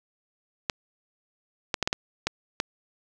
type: clicks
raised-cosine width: 0.2 ms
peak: -7 dBFS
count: 7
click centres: 0.698 / 1.742 / 1.827 / 1.875 / 1.929 / 2.27 / 2.601 s
effects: none